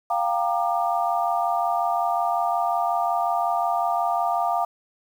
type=chord; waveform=sine; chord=G minor seventh; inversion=third; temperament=equal with one note detuned; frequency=698.5 / 784 / 932.3 / 1195.9 Hz; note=F5 / G5 / Bb5 / D6; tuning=0 / 0 / 0 / +31 cents; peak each=-23 / -27 / -28 / -28 dBFS; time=0.1-4.65 s; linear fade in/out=5 ms; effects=8-bit